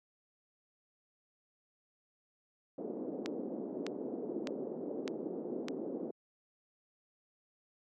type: band-pass noise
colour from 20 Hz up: pink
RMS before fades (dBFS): -40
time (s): 2.78-6.11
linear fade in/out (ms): 5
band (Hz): 250 to 480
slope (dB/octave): 24
type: click train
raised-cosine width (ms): 0.2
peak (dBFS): -21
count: 5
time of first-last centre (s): 3.26-5.684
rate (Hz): 1.65
effects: high-pass 150 Hz 12 dB/octave